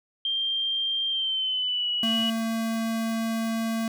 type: tone with pitch glide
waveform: sine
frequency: 3177 to 2930 Hz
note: G7 to F#7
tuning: +23 to -18 cents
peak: -24 dBFS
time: 0.25-2.3 s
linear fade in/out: 2 ms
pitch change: -141 cents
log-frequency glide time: 1.09-1.89 s
type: tone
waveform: square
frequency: 225.7 Hz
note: A3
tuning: 44 cents sharp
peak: -26 dBFS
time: 2.03-3.88 s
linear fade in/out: 2 ms
effects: none